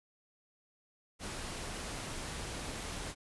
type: noise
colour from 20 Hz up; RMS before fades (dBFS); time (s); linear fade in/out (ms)
pink; -41; 1.19-3.15; 50
effects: resampled to 24000 Hz